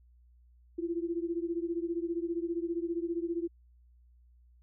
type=beating tone pair; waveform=sine; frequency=334.2 / 349.2 Hz; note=E4 / F4; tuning=+24 / 0 cents; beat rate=15 Hz; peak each=-33 / -35 dBFS; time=0.78-3.48 s; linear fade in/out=10 ms; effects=added 60 Hz sine -58 dBFS peak until 4.62 s